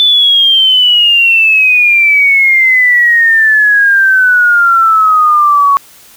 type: exponential sweep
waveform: sine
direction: down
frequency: 3520 to 1111 Hz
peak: -4 dBFS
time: 0-5.77 s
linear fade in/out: 0 ms
effects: white hiss -39 dBFS RMS until 6.16 s